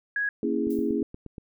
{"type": "tone", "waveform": "sine", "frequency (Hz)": 1661.2, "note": "G#6", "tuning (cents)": 0, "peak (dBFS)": -24, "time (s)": [0.16, 0.29], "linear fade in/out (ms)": 2}
{"type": "chord", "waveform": "sine", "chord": "A# half-diminished seventh", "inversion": "none", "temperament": "equal with one note detuned", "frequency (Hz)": [233.1, 277.2, 329.6, 412.9], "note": ["A#3", "C#4", "E4", "G#4"], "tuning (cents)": [0, 0, 0, -10], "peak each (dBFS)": -29, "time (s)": [0.43, 1.03], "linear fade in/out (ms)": 2}
{"type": "click train", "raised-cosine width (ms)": 3, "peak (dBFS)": -26, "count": 7, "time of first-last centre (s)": [0.67, 1.382], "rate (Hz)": 8.43}
{"type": "noise with exponential decay", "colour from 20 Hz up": "violet", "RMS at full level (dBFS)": -44, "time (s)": [0.7, 1.01], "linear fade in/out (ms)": 5, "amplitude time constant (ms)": 67}
{"effects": []}